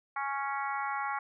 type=harmonic tone; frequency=277.2 Hz; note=C#4; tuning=in tune; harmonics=3 / 4 / 5 / 6 / 7 / 8; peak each=-35 / -36 / -38 / -45 / -42 / -44 dBFS; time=0.16-1.19 s; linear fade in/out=5 ms; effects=none